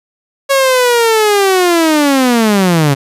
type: linear sweep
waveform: sawtooth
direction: down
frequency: 554.4 to 134.1 Hz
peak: -4 dBFS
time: 0.49-2.95 s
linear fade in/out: 20 ms
effects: resampled to 32000 Hz